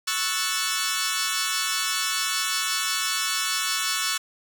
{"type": "chord", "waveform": "10% pulse", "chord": "F# minor seventh", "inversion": "second", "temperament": "equal", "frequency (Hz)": [1108.7, 1318.5, 1480, 1760], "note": ["C#6", "E6", "F#6", "A6"], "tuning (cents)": [0, 0, 0, 0], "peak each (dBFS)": -21, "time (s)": [0.07, 4.18], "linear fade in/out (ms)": 10, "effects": []}